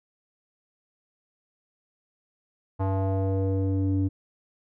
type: tone with low-pass filter sweep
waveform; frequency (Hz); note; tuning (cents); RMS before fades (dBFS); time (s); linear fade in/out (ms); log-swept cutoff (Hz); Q
square; 96.3; G2; -30; -25; 2.79-4.09; 20; 910 to 270; 2.6
effects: none